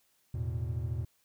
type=chord; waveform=triangle; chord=E suspended fourth; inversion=none; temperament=just; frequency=82.41 / 109.88 / 123.61 Hz; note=E2 / A2 / B2; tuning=0 / -2 / +2 cents; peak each=-34 dBFS; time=0.34-1.05 s; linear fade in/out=5 ms; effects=white hiss -71 dBFS RMS until 1.24 s